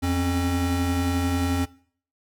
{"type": "tone pair together", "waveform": "square", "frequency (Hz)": [86.23, 270], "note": ["F2", "C#4"], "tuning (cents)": [-21, -45], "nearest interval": "octave + minor sixth", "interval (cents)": 1976, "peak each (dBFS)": -25, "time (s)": [0.02, 1.66], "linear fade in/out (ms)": 20, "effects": ["noise-tail reverb RT60 0.5 s tail -20 dB re dry"]}